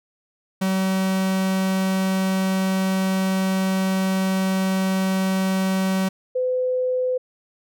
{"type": "tone pair in turn", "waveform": ["45% pulse", "sine"], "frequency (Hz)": [189.9, 507], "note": ["F#3", "B4"], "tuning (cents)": [45, 45], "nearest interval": "octave + perfect fourth", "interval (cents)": 1700, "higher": "second", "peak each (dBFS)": -19, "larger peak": "neither", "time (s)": [[0.61, 6.09], [6.35, 7.18]], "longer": "first", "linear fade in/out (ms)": 10, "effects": []}